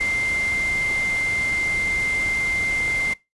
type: tone in noise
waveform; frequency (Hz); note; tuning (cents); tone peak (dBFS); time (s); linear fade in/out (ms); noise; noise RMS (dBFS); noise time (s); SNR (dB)
sine; 2093; C7; 0; -20; 0-3.14; 10; pink; -33; 0-3.14; +10
effects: noise-tail reverb RT60 0.2 s tail -20 dB re dry + resampled to 24000 Hz